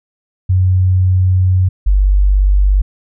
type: tone pair in turn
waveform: sine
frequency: 92.5 / 48.61 Hz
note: F#2 / G1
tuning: 0 / -14 cents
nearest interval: major seventh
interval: 1114 cents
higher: first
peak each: -8 / -7 dBFS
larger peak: second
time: 0.49-1.69 / 1.86-2.82 s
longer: first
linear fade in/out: 10 ms
effects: none